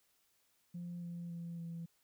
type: tone with pitch steps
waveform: sine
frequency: 174.2 / 172 / 169.83 / 167.68 Hz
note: F3 / F3 / F3 / E3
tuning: -4 / -26 / -48 / +30 cents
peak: -40 dBFS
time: 0.74-1.86 s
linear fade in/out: 10 ms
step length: 280 ms
effects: tanh soft clip ceiling -38 dBFS + white hiss -75 dBFS RMS until 2.03 s